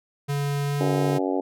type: tone with pitch glide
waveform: square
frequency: 142.5 to 144.49 Hz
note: C#3 to D3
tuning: +48 to -28 cents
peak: -24 dBFS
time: 0.28-1.19 s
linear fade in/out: 20 ms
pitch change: +24 cents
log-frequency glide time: 0.65-0.87 s
type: harmonic tone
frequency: 93.7 Hz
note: F#2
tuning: 22 cents sharp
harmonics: 3 / 4 / 5 / 6 / 7 / 8 / 9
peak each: -26 / -28 / -30 / -32 / -33 / -34 / -35 dBFS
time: 0.8-1.41 s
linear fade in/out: 10 ms
effects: none